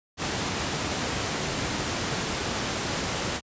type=noise; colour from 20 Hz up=pink; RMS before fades=-28 dBFS; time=0.17-3.41 s; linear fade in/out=50 ms; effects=high-pass 80 Hz 12 dB/octave + resampled to 16000 Hz